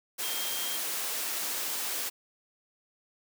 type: tone in noise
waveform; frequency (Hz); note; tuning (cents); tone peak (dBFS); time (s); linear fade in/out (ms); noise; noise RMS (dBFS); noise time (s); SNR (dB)
sine; 3200; G7; +35; -38; 0.22-0.78; 20; white; -33; 0.18-2.1; -8
effects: high-pass 300 Hz 12 dB/octave